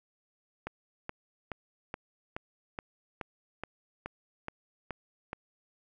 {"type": "click train", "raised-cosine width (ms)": 0.5, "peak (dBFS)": -21, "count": 12, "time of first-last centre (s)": [0.67, 5.331], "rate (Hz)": 2.36, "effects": []}